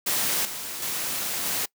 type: noise with level steps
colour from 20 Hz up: white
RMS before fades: -25 / -34 / -29 / -27 dBFS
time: 0.06-1.66 s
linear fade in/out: 10 ms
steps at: 0.45 / 0.82 / 1.45 s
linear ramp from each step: 2 ms
effects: noise-tail reverb RT60 0.1 s tail -23 dB re dry + high-pass 100 Hz 12 dB/octave